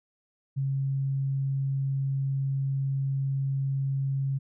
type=tone; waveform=sine; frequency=136.3 Hz; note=C#3; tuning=29 cents flat; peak=-25 dBFS; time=0.56-4.39 s; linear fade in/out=20 ms; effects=none